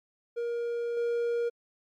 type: tone with level steps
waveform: triangle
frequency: 472 Hz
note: A#4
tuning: 22 cents sharp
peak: -27 / -24 dBFS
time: 0.36-1.5 s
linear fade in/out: 20 ms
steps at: 0.97 s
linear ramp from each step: 2 ms
effects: MP3 96 kbps